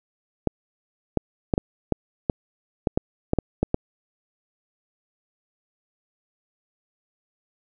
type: clicks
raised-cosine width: 2 ms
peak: -6 dBFS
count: 12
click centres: 0.473 / 1.173 / 1.538 / 1.579 / 1.923 / 2.298 / 2.872 / 2.975 / 3.334 / 3.387 / 3.63 / 3.744 s
effects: none